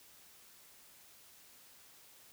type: silence
effects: white hiss -60 dBFS RMS until 2.32 s